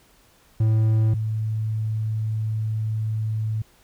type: tone pair in turn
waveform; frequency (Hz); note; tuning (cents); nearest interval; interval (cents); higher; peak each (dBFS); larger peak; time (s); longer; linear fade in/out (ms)
triangle / sine; 110 / 109.37; A2 / A2; 0 / -10; unison; 10; first; -14 / -22; first; 0.6-1.14 / 1.14-3.62; second; 5
effects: pink hiss -57 dBFS RMS until 3.83 s

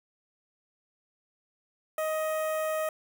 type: tone with notch filter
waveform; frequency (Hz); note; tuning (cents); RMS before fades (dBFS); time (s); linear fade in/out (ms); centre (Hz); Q
sawtooth; 627; D#5; +13; -30; 1.98-2.89; 2; 4400; 0.51
effects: none

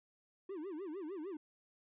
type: tone with vibrato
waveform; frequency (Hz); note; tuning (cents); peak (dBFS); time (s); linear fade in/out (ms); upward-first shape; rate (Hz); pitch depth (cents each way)
triangle; 347.5; F4; -9; -39; 0.49-1.37; 5; sine; 6.6; 260
effects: resampled to 8000 Hz

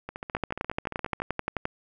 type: two click trains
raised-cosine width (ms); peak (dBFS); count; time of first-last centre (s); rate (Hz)
0.5; -12 / -20; 16 / 17; 0.35-1.654 / 0.09-1.201; 11.5 / 14.4
effects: none

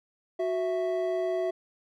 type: tone pair together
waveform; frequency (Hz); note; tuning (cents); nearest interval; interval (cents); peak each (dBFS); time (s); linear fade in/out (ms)
triangle; 369 / 659; F#4 / E5; -5 / -1; minor seventh; 1004; -27; 0.39-1.51; 10
effects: none

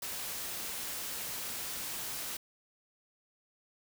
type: noise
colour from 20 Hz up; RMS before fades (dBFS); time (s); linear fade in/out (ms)
white; -39; 0.02-2.37; 5
effects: none

